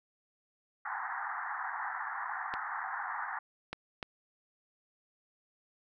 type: band-pass noise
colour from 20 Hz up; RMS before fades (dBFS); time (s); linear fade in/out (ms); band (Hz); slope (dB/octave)
pink; -38; 0.85-3.39; 5; 760 to 1900; 96
type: clicks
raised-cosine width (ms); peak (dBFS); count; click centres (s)
0.3; -21; 3; 2.539 / 3.73 / 4.028
effects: none